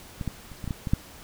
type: clicks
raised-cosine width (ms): 5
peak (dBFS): -19 / -16 / -30 / -22 / -19 / -16 / -17 / -8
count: 8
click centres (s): 0.212 / 0.277 / 0.517 / 0.642 / 0.677 / 0.708 / 0.872 / 0.935
effects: pink hiss -47 dBFS RMS until 1.23 s